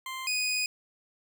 20% pulse tone pair in turn, 1046.5 / 2489 Hz, C6 / D#7, 0 / 0 cents, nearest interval octave + minor third, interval 1500 cents, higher second, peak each -30 / -22 dBFS, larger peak second, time 0.06-0.27 / 0.27-0.66 s, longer second, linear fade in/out 2 ms, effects none

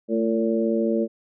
harmonic tone with a mistuned harmonic, 113.8 Hz, A#2, 41 cents flat, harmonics 2 / 3 / 4 / 5, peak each -23 / -25 / -26 / -27 dBFS, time 0.08-1.08 s, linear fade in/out 50 ms, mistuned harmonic 2, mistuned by -37 cents, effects none

